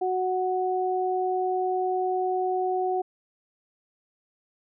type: tone pair together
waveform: sine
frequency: 370 / 740 Hz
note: F#4 / F#5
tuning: 0 / 0 cents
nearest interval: octave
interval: 1200 cents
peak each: -26 dBFS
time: 0.01-3.02 s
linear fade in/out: 10 ms
effects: none